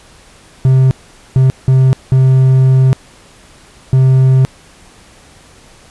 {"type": "tone bursts at uneven times", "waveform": "triangle", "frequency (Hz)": 131.2, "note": "C3", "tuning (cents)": 5, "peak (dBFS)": -3, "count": 5, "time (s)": [[0.65, 0.91], [1.36, 1.5], [1.68, 1.93], [2.12, 2.93], [3.93, 4.45]], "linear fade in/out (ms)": 0, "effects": ["pink hiss -42 dBFS RMS until 5.9 s", "resampled to 24000 Hz"]}